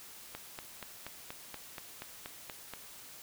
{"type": "click train", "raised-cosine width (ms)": 0.3, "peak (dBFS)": -25, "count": 11, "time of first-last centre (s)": [0.35, 2.737], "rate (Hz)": 4.19, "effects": ["white hiss -51 dBFS RMS until 3.22 s"]}